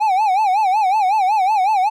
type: tone with vibrato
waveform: triangle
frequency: 804 Hz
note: G5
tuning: 44 cents sharp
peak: -11 dBFS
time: 0-1.9 s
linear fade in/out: 20 ms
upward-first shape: sine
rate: 5.4 Hz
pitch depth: 160 cents each way
effects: none